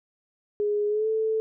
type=tone with pitch glide; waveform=sine; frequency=415.3 to 440 Hz; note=G#4 to A4; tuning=0 to 0 cents; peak=-22 dBFS; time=0.6-1.4 s; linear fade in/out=0 ms; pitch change=+100 cents; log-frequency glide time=0.88-1.08 s; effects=none